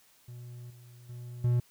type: tone with level steps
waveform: triangle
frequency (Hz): 121.5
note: B2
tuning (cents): -28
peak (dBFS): -40 / -48 / -38 / -21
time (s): 0.28-1.6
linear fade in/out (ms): 5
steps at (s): 0.7 / 1.09 / 1.44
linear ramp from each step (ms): 5
effects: white hiss -63 dBFS RMS until 1.7 s